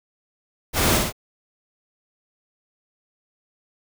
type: noise with echo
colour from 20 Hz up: pink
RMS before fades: -20 dBFS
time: 0.73-1.01 s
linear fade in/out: 50 ms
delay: 58 ms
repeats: 2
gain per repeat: -3 dB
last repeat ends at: 1.126 s
effects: none